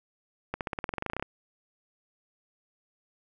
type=accelerating click train; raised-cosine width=0.5 ms; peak=-16 dBFS; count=16; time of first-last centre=0.54-1.225 s; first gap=68 ms; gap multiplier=0.94; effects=none